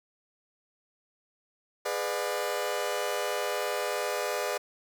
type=chord; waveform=sawtooth; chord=G# diminished seventh; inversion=none; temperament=just; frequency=415.3 / 498.4 / 598 / 717.6 Hz; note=G#4 / B4 / D5 / F5; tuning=0 / +16 / +31 / +47 cents; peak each=-31 / -30 / -29 / -34 dBFS; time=1.85-4.58 s; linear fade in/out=10 ms; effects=none